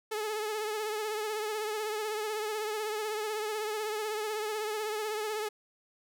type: tone with vibrato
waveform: sawtooth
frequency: 428 Hz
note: A4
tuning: 48 cents flat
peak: -28 dBFS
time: 0.11-5.49 s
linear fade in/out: 10 ms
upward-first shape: triangle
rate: 16 Hz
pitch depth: 58 cents each way
effects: none